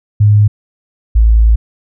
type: tone pair in turn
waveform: sine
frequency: 104.4 / 55.3 Hz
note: G#2 / A1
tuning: +10 / +9 cents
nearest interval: major seventh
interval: 1101 cents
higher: first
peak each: -4 dBFS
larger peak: neither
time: 0.2-0.48 / 1.15-1.56 s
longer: second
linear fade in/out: 10 ms
effects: none